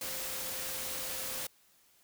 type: tone in noise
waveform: sine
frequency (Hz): 523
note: C5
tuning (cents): -1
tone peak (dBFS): -49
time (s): 0.01-1.47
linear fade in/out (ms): 5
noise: white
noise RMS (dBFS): -38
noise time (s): 0.01-1.47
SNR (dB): -14
effects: white hiss -66 dBFS RMS until 2.03 s